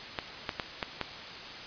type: clicks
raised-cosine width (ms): 0.3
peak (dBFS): -14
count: 5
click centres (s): 0.188 / 0.492 / 0.598 / 0.828 / 1.013
effects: white hiss -42 dBFS RMS until 1.66 s + resampled to 11025 Hz